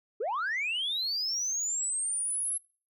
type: linear sweep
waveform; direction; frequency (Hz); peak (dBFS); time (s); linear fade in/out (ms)
sine; up; 380 to 11120; -27; 0.2-2.58; 10
effects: noise-tail reverb RT60 0.4 s tail -25 dB re dry + tanh soft clip ceiling -26 dBFS